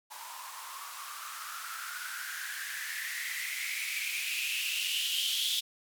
violet noise with band-pass filter sweep, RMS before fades -36 dBFS, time 0.1-5.61 s, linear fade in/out 20 ms, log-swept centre 910 to 3400 Hz, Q 7.6, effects none

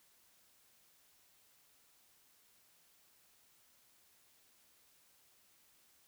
silence, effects white hiss -69 dBFS RMS until 6.07 s

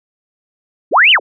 sine linear two-way sweep, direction up then down, 190 to 3136 to 240.2 Hz, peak -5 dBFS, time 0.91-1.2 s, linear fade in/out 50 ms, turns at 1.11 s, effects none

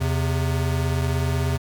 square tone pair together, 82.69 / 132.4 Hz, E2 / C3, +6 / +21 cents, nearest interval minor sixth, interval 815 cents, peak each -24 dBFS, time 0-1.58 s, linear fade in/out 20 ms, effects none

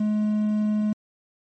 triangle tone with quantisation, 211.9 Hz, G#3, 35 cents sharp, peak -18 dBFS, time 0-0.93 s, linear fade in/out 5 ms, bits 8, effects MP3 32 kbps

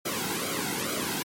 pink noise with flanger, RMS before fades -30 dBFS, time 0.05-1.23 s, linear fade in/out 10 ms, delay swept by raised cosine 1.1 to 1.74 ms, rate 2.3 Hz, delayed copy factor -0.75, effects high-pass 150 Hz 12 dB/octave + MP3 64 kbps

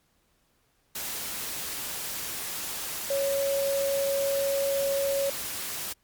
sine tone in noise, 554.4 Hz, C#5, in tune, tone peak -24 dBFS, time 3.1-5.3 s, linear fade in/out 5 ms, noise white, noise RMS -34 dBFS, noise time 0.95-5.93 s, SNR +7 dB, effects pink hiss -69 dBFS RMS until 6.03 s + MP3 96 kbps

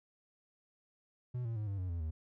triangle tone with pitch steps, 123.8 / 114.84 / 106.54 / 98.83 / 91.68 / 85.05 / 78.9 Hz, B2 / A#2 / G#2 / G2 / F#2 / F2 / D#2, +5 / -25 / +45 / +15 / -15 / -45 / +25 cents, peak -33 dBFS, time 1.34-2.11 s, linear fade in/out 10 ms, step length 110 ms, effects none

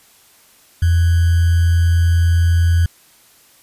sine tone with sample-and-hold, 84.7 Hz, E2, 48 cents sharp, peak -10 dBFS, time 0.82-2.86 s, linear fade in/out 5 ms, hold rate 1575 Hz, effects white hiss -50 dBFS RMS until 3.62 s + resampled to 32000 Hz

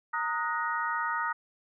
sine tone cluster, 926 / 1250 / 1461 / 1878 Hz, A#5 / D#6 / F#6 / A#6, -12 / +8 / -22 / +12 cents, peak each -33 / -32 / -34 / -36 dBFS, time 0.13-1.33 s, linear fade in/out 10 ms, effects none

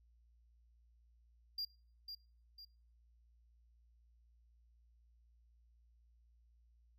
triangle tone with echo, 4788 Hz, D8, 33 cents sharp, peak -37 dBFS, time 1.58-1.65 s, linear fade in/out 5 ms, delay 500 ms, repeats 2, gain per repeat -7 dB, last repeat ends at 2.65 s, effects noise-tail reverb RT60 0.5 s tail -25 dB re dry + added 58 Hz sine -66 dBFS peak until 6.98 s

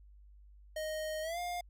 square tone with pitch glide, 622.3 to 706.6 Hz, D#5 to F5, 0 to +20 cents, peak -36 dBFS, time 0.76-1.61 s, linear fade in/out 5 ms, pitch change +220 cents, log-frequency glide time 1.22-1.39 s, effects added 50 Hz sine -54 dBFS peak until 1.69 s + MP3 96 kbps

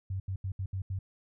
sine tone bursts at uneven times, 95.5 Hz, G2, 45 cents flat, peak -31 dBFS, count 6, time 0.1-0.2 / 0.28-0.36 / 0.44-0.52 / 0.59-0.66 / 0.73-0.82 / 0.9-0.99 s, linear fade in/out 5 ms, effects none

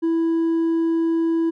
sine tone with hard clipping, 329.6 Hz, E4, in tune, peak -18 dBFS, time 0.02-1.51 s, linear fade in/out 20 ms, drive 2 dB, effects none

